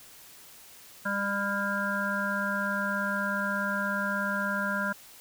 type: harmonic tone with a mistuned harmonic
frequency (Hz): 200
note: G3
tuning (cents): +35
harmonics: 1 / 3 / 5 / 7 / 8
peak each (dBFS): -33 / -36 / -36 / -31 / -33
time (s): 1.05-4.93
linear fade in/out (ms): 10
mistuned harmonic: 8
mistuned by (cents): +18
effects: white hiss -51 dBFS RMS until 5.2 s